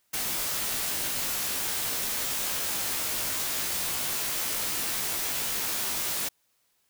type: noise with comb filter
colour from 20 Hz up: white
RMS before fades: -30 dBFS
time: 0.13-6.29 s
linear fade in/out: 10 ms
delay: 17 ms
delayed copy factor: -0.65
effects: white hiss -71 dBFS RMS until 6.89 s